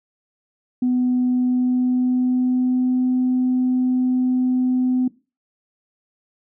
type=tone with pitch glide; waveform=sine; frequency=250 to 253.6 Hz; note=B3 to B3; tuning=+21 to +46 cents; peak=-15 dBFS; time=0.82-5.08 s; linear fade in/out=5 ms; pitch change=+25 cents; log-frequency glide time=1.27-3.06 s; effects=noise-tail reverb RT60 0.3 s tail -19 dB re dry + tanh soft clip ceiling -12 dBFS